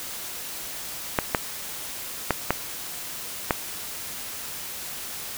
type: clicks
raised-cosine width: 0.5 ms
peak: -4 dBFS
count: 5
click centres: 1.188 / 1.348 / 2.307 / 2.506 / 3.508 s
effects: white hiss -35 dBFS RMS until 5.37 s